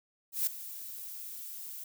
violet noise with ADSR envelope, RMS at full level -28 dBFS, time 0.32-1.84 s, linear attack 150 ms, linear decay 4 ms, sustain -15 dB, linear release 4 ms, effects none

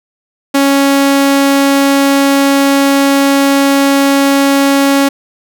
sawtooth tone, 277.2 Hz, C#4, in tune, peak -3 dBFS, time 0.54-5.09 s, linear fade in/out 10 ms, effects none

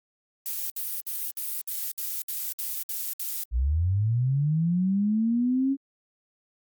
violet noise bursts, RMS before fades -31 dBFS, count 10, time 0.46-3.436 s, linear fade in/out 0 ms, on 240 ms, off 64 ms
sine linear sweep, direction up, 55 to 277.3 Hz, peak -21 dBFS, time 3.51-5.77 s, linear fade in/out 50 ms
effects Opus 48 kbps

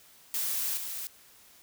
blue noise with level steps, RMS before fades -31 / -37 dBFS, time 0.34-1.07 s, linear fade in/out 0 ms, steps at 0.77 s, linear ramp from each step 2 ms, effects white hiss -57 dBFS RMS until 1.62 s

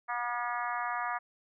harmonic tone with a mistuned harmonic, 241.4 Hz, B3, 39 cents flat, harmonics 3 / 4 / 5 / 6 / 7 / 8 / 9, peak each -37 / -37 / -36 / -42 / -40 / -44 / -46 dBFS, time 0.08-1.19 s, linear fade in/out 20 ms, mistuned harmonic 6, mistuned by -22 cents, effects none

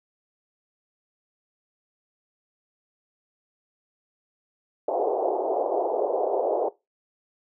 pink band-pass noise, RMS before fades -25 dBFS, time 4.88-6.69 s, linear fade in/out 5 ms, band 380 to 810 Hz, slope 48 dB/octave, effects noise-tail reverb RT60 0.2 s tail -18 dB re dry

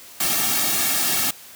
white noise with comb filter, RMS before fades -21 dBFS, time 0.2-1.31 s, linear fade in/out 5 ms, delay 2 ms, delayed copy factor -0.8, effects white hiss -43 dBFS RMS until 1.55 s + high-pass 80 Hz 12 dB/octave

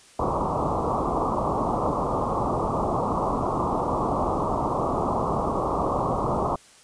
white low-pass noise, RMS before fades -25 dBFS, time 0.19-6.56 s, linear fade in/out 5 ms, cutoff 1200 Hz, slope 96 dB/octave, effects white hiss -52 dBFS RMS until 6.83 s + resampled to 22050 Hz

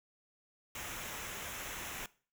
pink noise with comb filter, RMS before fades -43 dBFS, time 0.75-2.06 s, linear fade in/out 2 ms, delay 0.22 ms, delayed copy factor -0.6, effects noise-tail reverb RT60 0.4 s tail -20 dB re dry

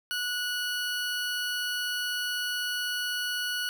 20% pulse tone, 1468 Hz, F#6, 14 cents flat, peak -24 dBFS, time 0.11-3.69 s, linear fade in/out 0 ms, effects none

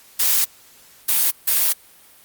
blue noise bursts at uneven times, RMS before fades -17 dBFS, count 3, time 0.19-0.45 / 1.08-1.31 / 1.47-1.73 s, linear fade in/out 10 ms, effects white hiss -49 dBFS RMS until 2.24 s + Opus 48 kbps

